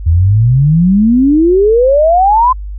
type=exponential sweep; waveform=sine; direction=up; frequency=77.78 to 1046.5 Hz; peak=-5 dBFS; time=0.06-2.53 s; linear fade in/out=10 ms; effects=added 50 Hz sine -20 dBFS peak until 2.78 s